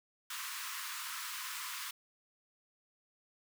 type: high-pass noise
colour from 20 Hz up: pink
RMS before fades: -42 dBFS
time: 0.3-1.91 s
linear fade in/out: 5 ms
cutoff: 980 Hz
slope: 96 dB/octave
effects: none